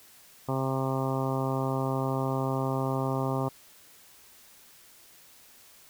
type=harmonic tone; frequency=133 Hz; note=C3; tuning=29 cents sharp; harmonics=1 / 2 / 3 / 4 / 5 / 6 / 7 / 8 / 9; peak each=-30 / -33 / -35 / -36 / -37 / -38 / -38 / -39 / -40 dBFS; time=0.48-3.49 s; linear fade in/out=10 ms; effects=white hiss -55 dBFS RMS until 5.89 s